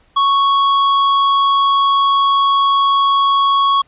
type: tone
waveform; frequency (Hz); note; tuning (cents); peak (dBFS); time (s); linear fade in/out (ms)
square; 1108.7; C#6; 0; -11; 0.16-3.82; 10
effects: pink hiss -55 dBFS RMS until 3.87 s + resampled to 8000 Hz